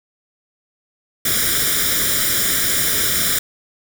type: noise with comb filter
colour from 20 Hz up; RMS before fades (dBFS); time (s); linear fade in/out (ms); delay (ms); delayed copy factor
white; -18; 1.25-3.39; 5; 0.56; +0.85
effects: none